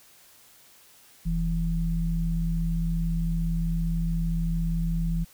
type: tone pair together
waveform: sine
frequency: 41.25 / 166 Hz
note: E1 / E3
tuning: +2 / +12 cents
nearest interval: 2 octaves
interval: 2410 cents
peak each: -26 dBFS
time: 1.25-5.25 s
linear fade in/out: 20 ms
effects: white hiss -55 dBFS RMS until 5.33 s